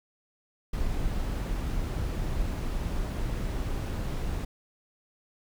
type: noise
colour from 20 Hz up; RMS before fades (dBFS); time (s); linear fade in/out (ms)
brown; -30; 0.73-4.45; 5
effects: none